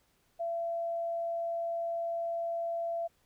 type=tone; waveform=sine; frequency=675 Hz; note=E5; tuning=41 cents sharp; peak=-31 dBFS; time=0.39-3.08 s; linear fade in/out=20 ms; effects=pink hiss -71 dBFS RMS until 3.25 s